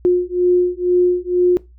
sine beating tone pair, 356.8 / 358.9 Hz, F4 / F4, +37 / +47 cents, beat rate 2.1 Hz, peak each -15 dBFS, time 0.05-1.57 s, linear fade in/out 0 ms, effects noise-tail reverb RT60 0.2 s tail -19 dB re dry + added 60 Hz sine -42 dBFS peak until 1.78 s

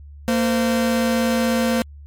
45% pulse tone pair together, 229.9 / 516 Hz, A#3 / C5, -24 / -24 cents, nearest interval octave + major second, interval 1400 cents, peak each -18 / -22 dBFS, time 0.28-1.82 s, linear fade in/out 0 ms, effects added 72 Hz sine -37 dBFS peak until 2.06 s + MP3 64 kbps

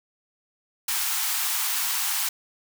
white high-pass noise, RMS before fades -26 dBFS, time 0.88-2.29 s, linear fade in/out 5 ms, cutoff 750 Hz, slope 96 dB/octave, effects none

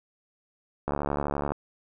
click train, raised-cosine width 1 ms, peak -14 dBFS, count 47, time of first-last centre 0.88-1.52 s, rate 71.9 Hz, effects none

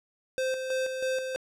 square tone with tremolo, 520 Hz, C5, 11 cents flat, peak -27 dBFS, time 0.38-1.36 s, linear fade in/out 0 ms, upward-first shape square, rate 3.1 Hz, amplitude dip 45%, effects low-pass 9000 Hz 12 dB/octave + 11-bit

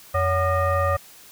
sine tone with frequency modulation, 563 Hz, C#5, 27 cents sharp, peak -18 dBFS, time 0.14-0.97 s, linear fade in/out 10 ms, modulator 651 Hz, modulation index 1.4, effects white hiss -47 dBFS RMS until 1.31 s

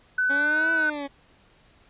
sine tone, 1503 Hz, F#6, 27 cents sharp, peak -20 dBFS, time 0.18-0.9 s, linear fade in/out 5 ms
20% pulse linear two-way sweep, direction up then down, 275.5 to 329.6 to 275.5 Hz, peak -25 dBFS, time 0.29-1.08 s, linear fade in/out 20 ms, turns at 0.72 s
effects pink hiss -58 dBFS RMS until 1.89 s + resampled to 8000 Hz

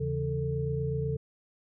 sine tone cluster, 80.3 / 139 / 167.2 / 443.1 Hz, E2 / C#3 / E3 / A4, -45 / +5 / +25 / +12 cents, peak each -38 / -30 / -38 / -33 dBFS, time 0-1.17 s, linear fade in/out 10 ms, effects none

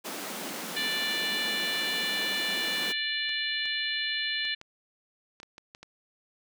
pink high-pass noise, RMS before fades -37 dBFS, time 0.04-2.93 s, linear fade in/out 20 ms, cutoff 180 Hz, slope 48 dB/octave
harmonic tone, 587.3 Hz, D5, in tune, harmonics 3 / 4 / 5 / 6 / 7, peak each -33 / -36 / -34 / -35 / -35 dBFS, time 0.76-4.55 s, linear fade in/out 10 ms
clicks, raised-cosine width 0.2 ms, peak -28 dBFS, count 9, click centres 3.293 / 3.656 / 4.452 / 4.614 / 5.401 / 5.431 / 5.581 / 5.749 / 5.83 s
effects none

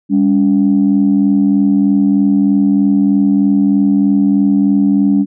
sine tone pair together, 200.4 / 283.6 Hz, G3 / C#4, +38 / +40 cents, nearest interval tritone, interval 602 cents, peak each -10 dBFS, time 0.09-5.26 s, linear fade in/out 50 ms, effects tanh soft clip ceiling -2 dBFS

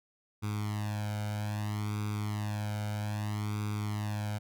sawtooth tone with flanger, 104.9 Hz, G#2, 18 cents sharp, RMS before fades -34 dBFS, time 0.42-4.39 s, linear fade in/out 20 ms, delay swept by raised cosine 0.83 to 1.34 ms, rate 0.62 Hz, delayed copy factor +1, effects none

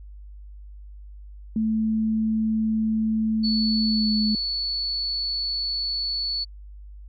sine tone with pitch glide, 219.7 to 215.2 Hz, A3 to A3, -2 to -38 cents, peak -20 dBFS, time 1.56-4.35 s, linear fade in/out 2 ms, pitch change -36 cents, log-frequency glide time 3.87-4.11 s
sine tone, 4435 Hz, C#8, in tune, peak -24 dBFS, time 3.43-6.45 s, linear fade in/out 20 ms
effects added 50 Hz sine -39 dBFS peak until 7.08 s

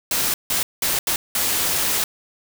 white noise bursts at uneven times, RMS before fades -21 dBFS, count 5, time 0.11-0.34 / 0.5-0.63 / 0.82-0.99 / 1.07-1.16 / 1.35-2.04 s, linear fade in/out 2 ms, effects none

